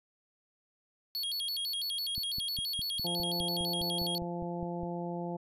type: tone with vibrato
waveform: square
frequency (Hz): 3800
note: A#7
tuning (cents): +33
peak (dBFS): -33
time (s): 1.15-4.18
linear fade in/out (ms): 0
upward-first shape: square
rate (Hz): 6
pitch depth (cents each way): 260
type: click train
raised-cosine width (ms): 5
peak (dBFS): -30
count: 14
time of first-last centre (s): 2.18-4.833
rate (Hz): 4.9
type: harmonic tone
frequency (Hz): 173.2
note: F3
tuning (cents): -14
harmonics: 1 / 2 / 3 / 4 / 5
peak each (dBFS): -37 / -40 / -42 / -43 / -44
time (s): 3.04-5.37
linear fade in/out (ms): 10
effects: resampled to 32000 Hz